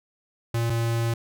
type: tone pair in turn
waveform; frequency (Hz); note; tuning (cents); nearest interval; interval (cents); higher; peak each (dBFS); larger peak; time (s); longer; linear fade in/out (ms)
square; 116.3 / 115.77; A#2 / A#2; -4 / -11; unison; 7; first; -23; neither; 0.54-0.7 / 0.7-1.14; second; 5
effects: none